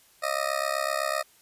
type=tone with amplitude modulation; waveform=20% pulse; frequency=622.3 Hz; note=D#5; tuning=in tune; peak=-17 dBFS; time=0.22-1.23 s; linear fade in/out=20 ms; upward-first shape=sine; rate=67.9 Hz; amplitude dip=95%; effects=white hiss -59 dBFS RMS until 1.41 s + resampled to 32000 Hz